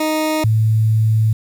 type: tone pair in turn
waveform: 20% pulse / sine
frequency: 311.1 / 109.99 Hz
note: D#4 / A2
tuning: 0 / 0 cents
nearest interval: octave + tritone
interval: 1800 cents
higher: first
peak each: -11 dBFS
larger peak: neither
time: 0-0.44 / 0.44-1.33 s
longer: second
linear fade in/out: 5 ms
effects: 7-bit